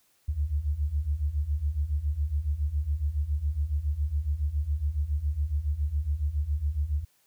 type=beating tone pair; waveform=sine; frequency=69.3 / 76.5 Hz; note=C#2 / D#2; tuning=0 / -29 cents; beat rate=7.2 Hz; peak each=-30 / -27 dBFS; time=0.28-7.05 s; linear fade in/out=10 ms; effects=white hiss -67 dBFS RMS until 7.26 s